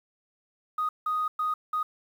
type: tone bursts at uneven times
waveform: sine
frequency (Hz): 1244.5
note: D#6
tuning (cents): 0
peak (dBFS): -24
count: 4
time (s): 0.78-0.89 / 1.06-1.28 / 1.39-1.54 / 1.73-1.83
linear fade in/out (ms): 5
effects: tanh soft clip ceiling -20 dBFS + 9-bit